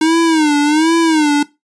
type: tone with vibrato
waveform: square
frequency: 311.1 Hz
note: D#4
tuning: in tune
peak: -10 dBFS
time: 0.01-1.43 s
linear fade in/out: 5 ms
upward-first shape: sine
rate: 1.3 Hz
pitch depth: 120 cents each way
effects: noise-tail reverb RT60 0.2 s tail -18 dB re dry + resampled to 22050 Hz